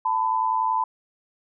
sine tone pair together, 889.3 / 1000 Hz, A5 / B5, +18 / +21 cents, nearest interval major second, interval 203 cents, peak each -24 / -22 dBFS, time 0.05-0.84 s, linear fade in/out 5 ms, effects none

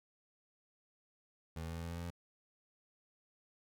25% pulse tone with pitch steps, 81.5 / 82.16 / 82.83 / 83.5 / 84.18 / 84.86 / 85.55 / 86.25 Hz, E2 / E2 / E2 / E2 / E2 / F2 / F2 / F2, -19 / -5 / +9 / +23 / +37 / -49 / -35 / -21 cents, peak -37 dBFS, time 1.56-2.104 s, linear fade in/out 5 ms, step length 68 ms, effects none

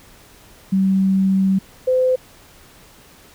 sine tone pair in turn, 191.8 / 512 Hz, G3 / C5, -37 / -38 cents, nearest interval octave + perfect fourth, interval 1699 cents, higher second, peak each -13 dBFS, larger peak neither, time 0.72-1.59 / 1.87-2.16 s, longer first, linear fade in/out 10 ms, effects pink hiss -47 dBFS RMS until 3.34 s

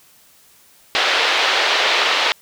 white band-pass noise, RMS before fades -17 dBFS, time 0.95-2.32 s, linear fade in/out 0 ms, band 420 to 3900 Hz, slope 24 dB/octave, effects white hiss -51 dBFS RMS until 2.41 s

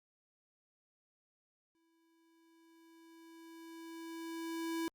square tone with exponential growth, 329.6 Hz, E4, in tune, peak -35 dBFS, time 1.75-4.88 s, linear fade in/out 0 ms, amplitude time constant 680 ms, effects Opus 48 kbps

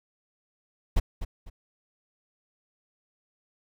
brown noise with echo, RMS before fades -19 dBFS, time 0.96-1 s, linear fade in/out 10 ms, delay 250 ms, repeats 2, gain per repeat -11 dB, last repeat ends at 1.5 s, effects none

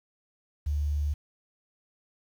sine tone with quantisation, 73.42 Hz, D2, in tune, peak -25 dBFS, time 0.66-1.14 s, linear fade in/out 10 ms, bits 9, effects none

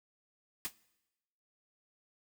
white noise with exponential decay, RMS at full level -32 dBFS, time 0.65-0.73 s, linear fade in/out 0 ms, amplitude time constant 17 ms, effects noise-tail reverb RT60 1.0 s tail -21 dB re dry

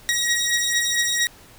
15% pulse beating tone pair, 1894 / 1898.4 Hz, A#6 / A#6, +27 / +31 cents, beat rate 4.4 Hz, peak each -18 / -15 dBFS, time 0.09-1.27 s, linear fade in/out 0 ms, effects pink hiss -48 dBFS RMS until 1.58 s

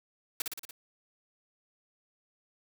white noise with echo, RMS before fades -32 dBFS, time 0.4-0.42 s, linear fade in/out 2 ms, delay 58 ms, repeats 5, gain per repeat -3 dB, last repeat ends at 0.71 s, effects none

